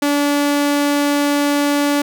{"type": "tone", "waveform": "sawtooth", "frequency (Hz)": 288.2, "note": "D4", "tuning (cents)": -33, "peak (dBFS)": -10, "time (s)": [0.02, 2.02], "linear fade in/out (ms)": 5, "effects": []}